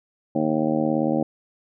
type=harmonic tone; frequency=77.78 Hz; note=D#2; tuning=in tune; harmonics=2 / 3 / 4 / 5 / 6 / 7 / 8 / 9 / 10; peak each=-30 / -24 / -24 / -34 / -34 / -26 / -36 / -34 / -32 dBFS; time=0.35-1.23 s; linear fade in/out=5 ms; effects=none